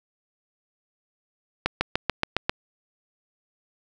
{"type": "accelerating click train", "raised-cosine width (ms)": 0.3, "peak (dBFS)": -5, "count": 7, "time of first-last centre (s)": [1.66, 2.495], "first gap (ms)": 150, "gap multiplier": 0.97, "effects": []}